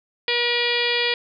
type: harmonic tone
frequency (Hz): 480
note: B4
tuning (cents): -49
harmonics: 1 / 2 / 3 / 4 / 5 / 6 / 7 / 8 / 9 / 10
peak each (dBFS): -26 / -33 / -36 / -26 / -25 / -29 / -26 / -32 / -31 / -32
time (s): 0.28-1.14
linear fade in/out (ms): 2
effects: none